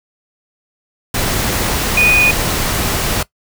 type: tone in noise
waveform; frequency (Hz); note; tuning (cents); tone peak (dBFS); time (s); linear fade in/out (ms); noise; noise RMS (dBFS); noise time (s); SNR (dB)
sine; 2474; D#7; -10; -8; 1.97-2.31; 5; pink; -17; 1.14-3.23; +6
effects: noise-tail reverb RT60 0.1 s tail -19 dB re dry